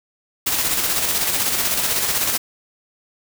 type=noise with tremolo; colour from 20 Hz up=white; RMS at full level=-19 dBFS; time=0.46-2.38 s; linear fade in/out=10 ms; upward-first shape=square; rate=16 Hz; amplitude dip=35%; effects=none